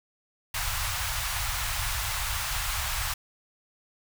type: band-stop noise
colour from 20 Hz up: pink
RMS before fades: -30 dBFS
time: 0.54-3.14 s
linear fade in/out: 5 ms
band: 100 to 860 Hz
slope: 24 dB/octave
effects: none